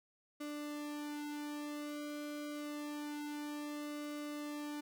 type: tone with flanger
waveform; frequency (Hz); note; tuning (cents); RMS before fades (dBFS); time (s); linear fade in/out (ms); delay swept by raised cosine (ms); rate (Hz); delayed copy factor
sawtooth; 295.2; D4; +9; -43; 0.4-4.81; 10; 1.2 to 2.3; 0.27; -1
effects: none